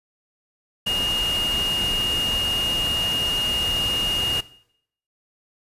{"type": "tone in noise", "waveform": "sine", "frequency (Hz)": 2848, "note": "F7", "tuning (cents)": 33, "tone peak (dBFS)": -21, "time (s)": [0.86, 4.41], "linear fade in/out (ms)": 10, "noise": "pink", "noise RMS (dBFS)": -30, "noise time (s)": [0.86, 4.41], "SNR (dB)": 6, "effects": ["noise-tail reverb RT60 0.7 s tail -18 dB re dry", "resampled to 32000 Hz"]}